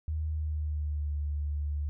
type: tone with pitch glide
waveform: sine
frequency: 77.78 to 73.41 Hz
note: D#2 to D2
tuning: 0 to 0 cents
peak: -29 dBFS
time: 0.08-1.89 s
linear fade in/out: 0 ms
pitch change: -100 cents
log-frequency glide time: 0.27-1.13 s
effects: none